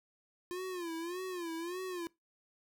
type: tone with vibrato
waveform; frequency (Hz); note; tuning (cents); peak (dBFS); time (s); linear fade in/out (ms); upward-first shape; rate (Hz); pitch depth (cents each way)
square; 349.8; F4; +3; -38; 0.51-2.07; 0; sine; 1.7; 120
effects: noise-tail reverb RT60 0.2 s tail -22 dB re dry